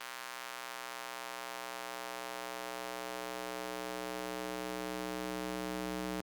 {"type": "tone with high-pass filter sweep", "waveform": "square", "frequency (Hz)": 61.9, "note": "B1", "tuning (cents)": 5, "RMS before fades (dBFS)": -41, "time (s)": [0, 6.21], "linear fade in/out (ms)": 5, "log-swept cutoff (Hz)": [1200, 240], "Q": 1, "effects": ["Opus 32 kbps"]}